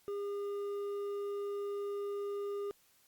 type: tone with hard clipping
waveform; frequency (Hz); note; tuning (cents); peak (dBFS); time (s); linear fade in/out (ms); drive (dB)
sine; 404.9; G#4; -44; -37; 0.08-2.71; 0; 5
effects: white hiss -68 dBFS RMS until 3.07 s + Opus 48 kbps